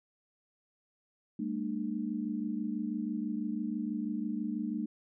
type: tone cluster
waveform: sine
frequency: 201.5 / 227.6 / 300.3 Hz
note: G3 / A#3 / D4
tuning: +48 / -41 / +39 cents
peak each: -37 / -35 / -37 dBFS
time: 1.39-4.86 s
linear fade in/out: 5 ms
effects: none